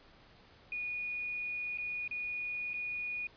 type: tone with dropouts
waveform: sine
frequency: 2456 Hz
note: D#7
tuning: 23 cents flat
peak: -35 dBFS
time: 0.72-3.27 s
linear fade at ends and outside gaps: 2 ms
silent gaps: 1.775-1.784 / 2.078-2.111 / 2.734-2.74 s
effects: pink hiss -60 dBFS RMS until 3.36 s + resampled to 11025 Hz